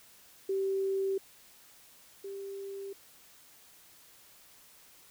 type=tone pair in turn; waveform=sine; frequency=387.6 / 393.7 Hz; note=G4 / G4; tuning=-20 / +8 cents; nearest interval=unison; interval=28 cents; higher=second; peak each=-28 / -38 dBFS; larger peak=first; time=0.49-1.18 / 2.24-2.93 s; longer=neither; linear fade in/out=5 ms; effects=white hiss -58 dBFS RMS until 5.1 s